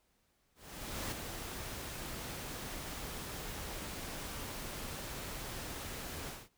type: noise with ADSR envelope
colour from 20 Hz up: pink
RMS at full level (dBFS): -38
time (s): 0.55-6.49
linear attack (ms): 570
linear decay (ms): 7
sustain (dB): -5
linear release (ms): 210
effects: pink hiss -75 dBFS RMS until 6.57 s

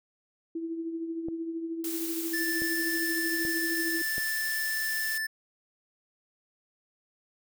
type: tone with tremolo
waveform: sine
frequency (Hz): 329.6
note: E4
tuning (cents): 0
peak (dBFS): -29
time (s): 0.55-4.02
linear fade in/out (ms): 5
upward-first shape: triangle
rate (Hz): 13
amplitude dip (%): 55
type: clicks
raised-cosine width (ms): 2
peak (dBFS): -26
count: 4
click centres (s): 1.285 / 2.62 / 3.451 / 4.181
type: noise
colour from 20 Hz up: blue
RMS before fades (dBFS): -36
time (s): 1.84-5.18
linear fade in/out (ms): 2
type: tone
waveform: square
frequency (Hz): 1760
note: A6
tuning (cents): 0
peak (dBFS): -30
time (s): 2.33-5.27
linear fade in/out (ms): 10
effects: none

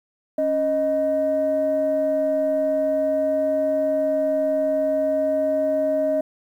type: tone pair together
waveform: sine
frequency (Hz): 277.2 / 622.3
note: C#4 / D#5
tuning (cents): 0 / 0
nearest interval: octave + major second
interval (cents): 1400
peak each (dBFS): -25 / -18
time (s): 0.38-6.21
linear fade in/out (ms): 5
effects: tanh soft clip ceiling -13 dBFS + 9-bit

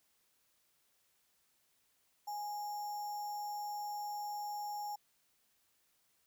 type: tone with sample-and-hold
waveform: sine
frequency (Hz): 830.6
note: G#5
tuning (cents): 0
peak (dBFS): -38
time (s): 2.27-4.96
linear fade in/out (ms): 10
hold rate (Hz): 6300
effects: white hiss -75 dBFS RMS until 6.26 s

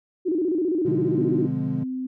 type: tone with vibrato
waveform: sine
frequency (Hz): 338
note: E4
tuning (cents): +43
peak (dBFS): -20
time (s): 0.25-1.47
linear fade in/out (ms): 20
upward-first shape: square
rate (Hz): 15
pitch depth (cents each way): 140
type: chord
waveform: triangle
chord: B diminished seventh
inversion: none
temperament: equal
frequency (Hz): 123.47 / 146.83 / 174.61 / 207.7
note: B2 / D3 / F3 / Ab3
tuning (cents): 0 / 0 / 0 / 0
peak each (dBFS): -30 / -26 / -31 / -31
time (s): 0.85-1.84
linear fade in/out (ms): 10
type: tone with pitch glide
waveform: sine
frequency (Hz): 256 to 257.6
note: C4 to C4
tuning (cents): -38 to -27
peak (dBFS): -26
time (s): 1.17-2.07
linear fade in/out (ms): 10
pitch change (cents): +11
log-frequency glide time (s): 1.38-1.54
effects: none

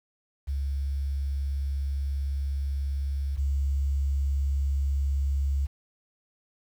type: tone pair in turn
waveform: sine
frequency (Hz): 69.3 / 69.3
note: C#2 / C#2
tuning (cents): 0 / 0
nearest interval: unison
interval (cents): 0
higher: neither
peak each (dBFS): -26 / -23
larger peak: second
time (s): 0.47-3.37 / 3.37-5.67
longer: first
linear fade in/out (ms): 20
effects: 9-bit

